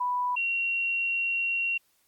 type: tone pair in turn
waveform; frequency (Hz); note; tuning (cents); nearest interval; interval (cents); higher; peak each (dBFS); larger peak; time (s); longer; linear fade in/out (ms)
sine; 987.8 / 2744; B5 / F7; 0 / -31; octave + tritone; 1769; second; -25; neither; 0-0.36 / 0.36-1.78; second; 10
effects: white hiss -68 dBFS RMS until 2.07 s + Opus 48 kbps